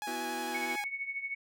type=tone with vibrato; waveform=sawtooth; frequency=830.6 Hz; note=G#5; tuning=in tune; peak=-32 dBFS; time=0.02-0.84 s; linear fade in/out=0 ms; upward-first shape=square; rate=11 Hz; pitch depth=16 cents each way
type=chord; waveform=sawtooth; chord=B suspended fourth; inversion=none; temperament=just; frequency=246.9 / 329.3 / 370.4 Hz; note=B3 / E4 / F#4; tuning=0 / -2 / +2 cents; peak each=-38 dBFS; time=0.07-0.76 s; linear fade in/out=5 ms
type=tone with tremolo; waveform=sine; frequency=2217 Hz; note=C#7; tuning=in tune; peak=-31 dBFS; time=0.54-1.35 s; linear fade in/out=10 ms; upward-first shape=triangle; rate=13 Hz; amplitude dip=80%
effects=none